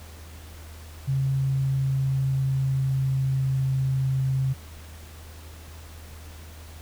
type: tone with pitch glide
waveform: sine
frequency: 135 to 132.91 Hz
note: C#3 to C3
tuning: -45 to +28 cents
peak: -21 dBFS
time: 1.07-4.54 s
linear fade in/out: 20 ms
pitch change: -27 cents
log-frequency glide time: 1.43-4.02 s
effects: added 79 Hz sine -41 dBFS peak until 6.81 s + pink hiss -48 dBFS RMS until 6.81 s